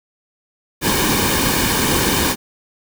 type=noise with comb filter; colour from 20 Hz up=pink; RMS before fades=-17 dBFS; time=0.81-2.36 s; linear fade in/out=50 ms; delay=1.5 ms; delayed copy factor=-0.6; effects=none